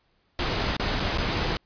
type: noise with dropouts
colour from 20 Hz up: pink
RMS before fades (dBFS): -26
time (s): 0.39-1.57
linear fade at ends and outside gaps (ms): 1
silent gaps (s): 0.767-0.797 / 0.997-1.001 / 1.176-1.183
effects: pink hiss -68 dBFS RMS until 1.65 s + resampled to 11025 Hz